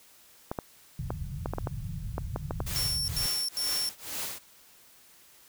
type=clicks; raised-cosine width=1 ms; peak=-17 dBFS; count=11; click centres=0.515 / 0.588 / 1.105 / 1.459 / 1.536 / 1.584 / 1.672 / 2.181 / 2.361 / 2.509 / 2.604 s
type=low-pass noise; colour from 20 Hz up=white; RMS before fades=-36 dBFS; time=0.99-3.26 s; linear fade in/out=2 ms; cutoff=160 Hz; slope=48 dB/octave
type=noise with tremolo; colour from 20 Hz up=white; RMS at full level=-33 dBFS; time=2.66-4.39 s; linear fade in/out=10 ms; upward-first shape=triangle; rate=2.1 Hz; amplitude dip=100%
type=tone bursts; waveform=sawtooth; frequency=5440 Hz; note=F8; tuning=46 cents flat; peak=-26 dBFS; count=3; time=2.76-3.89 s; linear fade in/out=0 ms; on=320 ms; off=85 ms
effects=white hiss -57 dBFS RMS until 5.48 s